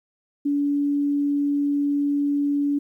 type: tone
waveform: sine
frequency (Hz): 286.4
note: D4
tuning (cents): -43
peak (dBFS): -19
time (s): 0.45-2.79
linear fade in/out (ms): 10
effects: 10-bit